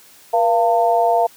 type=tone with amplitude modulation; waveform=sine; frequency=689 Hz; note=F5; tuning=24 cents flat; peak=-8 dBFS; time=0.33-1.27 s; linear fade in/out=10 ms; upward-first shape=sine; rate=211 Hz; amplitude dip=100%; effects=white hiss -47 dBFS RMS until 1.36 s + high-pass 100 Hz 12 dB/octave